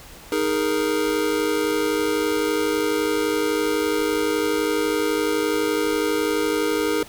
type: chord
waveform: square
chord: D# suspended fourth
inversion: none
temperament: just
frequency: 311.1 / 414.8 / 466.7 Hz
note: D#4 / G#4 / A#4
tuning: 0 / -2 / +2 cents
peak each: -25 dBFS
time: 0.32-7.03 s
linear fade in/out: 2 ms
effects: pink hiss -43 dBFS RMS until 7.08 s